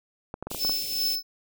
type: clicks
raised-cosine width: 1 ms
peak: -20 dBFS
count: 7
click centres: 0.341 / 0.426 / 0.47 / 0.515 / 0.547 / 0.649 / 0.695 s
type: band-stop noise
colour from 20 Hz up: white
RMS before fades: -36 dBFS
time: 0.5-1.16 s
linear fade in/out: 10 ms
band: 690 to 2400 Hz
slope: 48 dB/octave
type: tone with tremolo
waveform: square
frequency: 5260 Hz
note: E8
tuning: 5 cents flat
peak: -23 dBFS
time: 0.58-1.23 s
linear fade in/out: 50 ms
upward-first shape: triangle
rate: 2.6 Hz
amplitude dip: 75%
effects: none